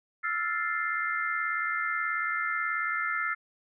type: chord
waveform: sine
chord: F major seventh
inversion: third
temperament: equal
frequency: 1318.5 / 1396.9 / 1760 / 2093 Hz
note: E6 / F6 / A6 / C7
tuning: 0 / 0 / 0 / 0 cents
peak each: -33 dBFS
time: 0.23-3.35 s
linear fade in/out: 20 ms
effects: none